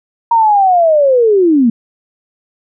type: linear sweep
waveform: sine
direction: down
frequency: 942 to 220 Hz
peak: -6 dBFS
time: 0.31-1.7 s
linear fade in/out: 5 ms
effects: none